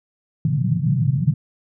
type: band-pass noise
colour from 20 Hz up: pink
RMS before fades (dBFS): -19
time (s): 0.45-1.34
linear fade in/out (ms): 2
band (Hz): 120 to 170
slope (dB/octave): 48
effects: none